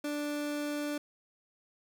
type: tone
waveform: 30% pulse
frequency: 293.7 Hz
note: D4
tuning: in tune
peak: -30 dBFS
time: 0.04-0.98 s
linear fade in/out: 5 ms
effects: none